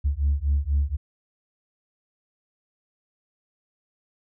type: beating tone pair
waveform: sine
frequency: 69.3 / 73.4 Hz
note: C#2 / D2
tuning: 0 / 0 cents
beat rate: 4.1 Hz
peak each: -22 dBFS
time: 0.04-0.97 s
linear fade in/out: 20 ms
effects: tanh soft clip ceiling -15 dBFS